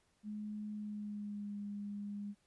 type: tone with pitch glide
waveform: sine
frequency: 210.7 to 204.1 Hz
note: G#3 to G#3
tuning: +25 to -30 cents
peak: -40 dBFS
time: 0.23-2.35 s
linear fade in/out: 50 ms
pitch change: -55 cents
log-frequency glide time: 0.72-1.57 s
effects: pink hiss -75 dBFS RMS until 2.46 s + resampled to 24000 Hz